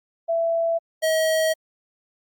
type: tone pair in turn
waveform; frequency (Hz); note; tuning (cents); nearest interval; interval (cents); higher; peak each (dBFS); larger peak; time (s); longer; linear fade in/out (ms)
sine / square; 666 / 637.2; E5 / D#5; +18 / +41; minor second; 77; first; -19; neither; 0.28-0.79 / 1.02-1.54; second; 20
effects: Opus 48 kbps